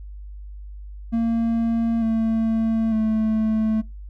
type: tone with pitch steps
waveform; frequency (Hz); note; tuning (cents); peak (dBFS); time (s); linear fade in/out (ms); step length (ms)
triangle; 229.5 / 224.1 / 218.9; A#3 / A3 / A3; -27 / +32 / -9; -16; 1.12-3.82; 20; 900
effects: noise-tail reverb RT60 0.2 s tail -23 dB re dry + added 50 Hz sine -34 dBFS peak until 4.09 s